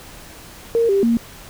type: tone with pitch steps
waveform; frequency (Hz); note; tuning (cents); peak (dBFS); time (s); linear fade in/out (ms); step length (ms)
sine; 462.5 / 394.6 / 232.2; A#4 / G4 / A#3; -14 / +11 / -7; -13; 0.75-1.17; 0; 140
effects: pink hiss -40 dBFS RMS until 1.49 s